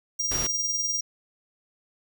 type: tone with tremolo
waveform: square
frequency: 5700 Hz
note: F8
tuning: 34 cents sharp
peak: -23 dBFS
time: 0.19-1.01 s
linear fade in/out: 10 ms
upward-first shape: triangle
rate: 20 Hz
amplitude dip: 55%
type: noise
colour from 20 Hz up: pink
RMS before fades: -32 dBFS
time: 0.31-0.47 s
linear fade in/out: 5 ms
effects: none